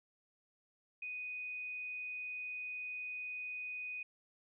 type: tone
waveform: sine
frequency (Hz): 2489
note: D#7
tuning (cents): 0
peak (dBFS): -40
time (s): 1.02-4.03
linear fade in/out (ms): 5
effects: none